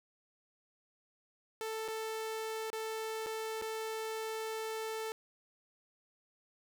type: tone with dropouts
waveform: sawtooth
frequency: 441.6 Hz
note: A4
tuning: 6 cents sharp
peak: -33 dBFS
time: 1.61-5.12 s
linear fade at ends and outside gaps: 0 ms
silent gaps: 1.88-1.885 / 2.702-2.73 / 3.262-3.267 / 3.615-3.622 s
effects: none